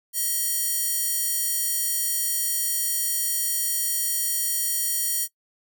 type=tone with high-pass filter; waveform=square; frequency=635 Hz; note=D#5; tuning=35 cents sharp; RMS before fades=-25 dBFS; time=0.13-5.28 s; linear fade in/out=50 ms; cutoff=9300 Hz; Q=0.87; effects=noise-tail reverb RT60 0.1 s tail -20 dB re dry